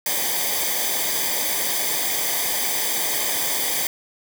white noise with comb filter, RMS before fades -23 dBFS, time 0.06-3.87 s, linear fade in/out 2 ms, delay 0.73 ms, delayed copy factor -0.8, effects none

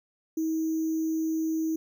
sine tone with sample-and-hold, 320 Hz, D#4, 49 cents sharp, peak -25 dBFS, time 0.37-1.76 s, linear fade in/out 5 ms, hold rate 6300 Hz, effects none

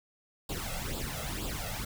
pink noise with flanger, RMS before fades -36 dBFS, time 0.49-1.85 s, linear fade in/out 5 ms, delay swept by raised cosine 0.24 to 1.54 ms, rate 2.1 Hz, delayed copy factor +0.75, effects none

